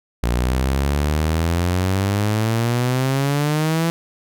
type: exponential sweep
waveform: sawtooth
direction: up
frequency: 58.27 to 168.3 Hz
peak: -13 dBFS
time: 0.23-3.9 s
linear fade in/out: 0 ms
effects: none